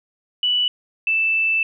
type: tone pair in turn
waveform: sine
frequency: 2960 / 2645 Hz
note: F#7 / E7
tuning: 0 / +5 cents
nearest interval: major second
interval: 195 cents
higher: first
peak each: -16 dBFS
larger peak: neither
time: 0.43-0.68 / 1.07-1.63 s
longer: second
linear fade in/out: 2 ms
effects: none